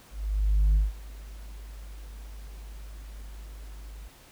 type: tone with ADSR envelope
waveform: sine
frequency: 51.1 Hz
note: G#1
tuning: 27 cents flat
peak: -15 dBFS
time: 0.1-4.08 s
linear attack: 650 ms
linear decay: 170 ms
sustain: -24 dB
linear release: 4 ms
effects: tanh soft clip ceiling -17 dBFS + pink hiss -54 dBFS RMS until 4.31 s